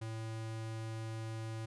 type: tone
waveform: square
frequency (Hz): 111.7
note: A2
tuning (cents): +27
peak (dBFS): -40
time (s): 0.01-1.66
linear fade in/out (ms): 10
effects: resampled to 24000 Hz

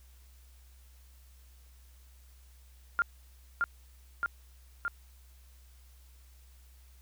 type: tone with echo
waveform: sine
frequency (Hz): 1400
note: F6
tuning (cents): +4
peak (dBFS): -23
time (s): 2.99-3.02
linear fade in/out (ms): 0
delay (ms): 620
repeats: 3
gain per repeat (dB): -2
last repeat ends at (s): 4.88
effects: added 63 Hz sine -54 dBFS peak until 7.01 s + white hiss -65 dBFS RMS until 7.01 s

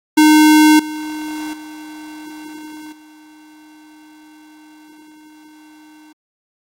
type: tone with level steps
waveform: square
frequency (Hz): 306.8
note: D#4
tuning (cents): -24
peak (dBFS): -7 / -24 / -32 / -42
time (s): 0.17-6.13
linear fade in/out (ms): 10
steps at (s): 0.79 / 1.53 / 2.92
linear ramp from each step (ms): 5
effects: AAC 48 kbps

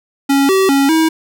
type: tone with pitch steps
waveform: square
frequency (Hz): 276.8 / 383.5 / 276.4 / 320.8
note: C#4 / G4 / C#4 / E4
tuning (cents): -2 / -38 / -5 / -47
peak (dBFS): -10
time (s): 0.29-1.09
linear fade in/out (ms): 10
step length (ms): 200
effects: none

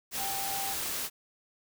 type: tone in noise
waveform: sine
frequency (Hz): 787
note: G5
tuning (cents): +7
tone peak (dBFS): -36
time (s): 0.16-0.76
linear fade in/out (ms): 50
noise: white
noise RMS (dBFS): -34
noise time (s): 0.11-1.1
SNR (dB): -5
effects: none

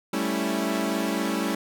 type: chord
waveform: sawtooth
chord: A dominant seventh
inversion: third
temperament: equal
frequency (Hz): 196 / 220 / 277.2 / 329.6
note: G3 / A3 / C#4 / E4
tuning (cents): 0 / 0 / 0 / 0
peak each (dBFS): -26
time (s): 0.13-1.55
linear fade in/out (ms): 5
effects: none

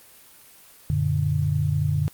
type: chord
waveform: sine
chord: Gb augmented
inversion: none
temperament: equal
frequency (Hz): 92.5 / 116.54 / 146.83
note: Gb2 / Bb2 / D3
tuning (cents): 0 / 0 / 0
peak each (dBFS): -25 / -28 / -22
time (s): 0.9-2.08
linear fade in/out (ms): 0
effects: white hiss -50 dBFS RMS until 2.13 s + Opus 24 kbps

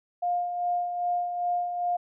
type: tone with tremolo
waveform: sine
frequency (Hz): 707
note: F5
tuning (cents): +21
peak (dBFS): -23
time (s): 0.22-1.97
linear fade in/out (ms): 10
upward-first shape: sine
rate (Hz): 2.5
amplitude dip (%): 50
effects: none

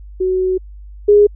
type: tone pair in turn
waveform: sine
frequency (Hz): 371.9 / 412.9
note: F#4 / G#4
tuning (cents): +9 / -10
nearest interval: major second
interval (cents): 181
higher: second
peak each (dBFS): -13 / -5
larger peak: second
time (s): 0.2-0.58 / 1.08-1.27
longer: first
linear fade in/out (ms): 10
effects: added 50 Hz sine -32 dBFS peak until 1.35 s

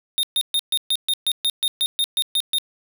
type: tone bursts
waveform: square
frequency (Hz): 3680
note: A#7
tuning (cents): -23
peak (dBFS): -18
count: 14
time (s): 0.18-2.584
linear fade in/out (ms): 0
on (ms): 51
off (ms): 130
effects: none

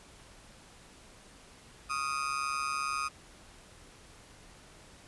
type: tone with amplitude modulation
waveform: 35% pulse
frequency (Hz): 1244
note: D#6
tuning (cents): -1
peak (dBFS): -26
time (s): 1.89-3.09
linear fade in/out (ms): 20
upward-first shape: sine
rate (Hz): 142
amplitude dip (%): 80
effects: pink hiss -55 dBFS RMS until 5.07 s + resampled to 24000 Hz

